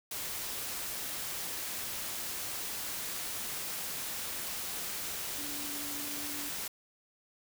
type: tone in noise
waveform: sine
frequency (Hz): 290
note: D4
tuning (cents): -22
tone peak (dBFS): -45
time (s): 5.38-6.49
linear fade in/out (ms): 5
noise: white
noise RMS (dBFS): -38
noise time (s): 0.11-6.68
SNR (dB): -10
effects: none